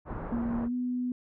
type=low-pass noise; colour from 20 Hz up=pink; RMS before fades=-37 dBFS; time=0.05-0.69 s; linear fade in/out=50 ms; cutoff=1300 Hz; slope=24 dB/octave
type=tone with pitch glide; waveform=sine; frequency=234.9 to 248.4 Hz; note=A#3 to B3; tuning=+13 to +10 cents; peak=-28 dBFS; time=0.32-1.12 s; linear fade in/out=2 ms; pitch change=+97 cents; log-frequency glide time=0.66-0.73 s
effects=none